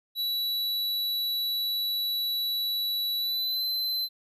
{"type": "tone with pitch glide", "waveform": "square", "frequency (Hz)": [3933, 4062], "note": ["B7", "B7"], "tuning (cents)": [-8, 48], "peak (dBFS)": -27, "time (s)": [0.15, 4.09], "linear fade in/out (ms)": 50, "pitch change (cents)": 56, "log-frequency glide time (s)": [3.18, 3.63], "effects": []}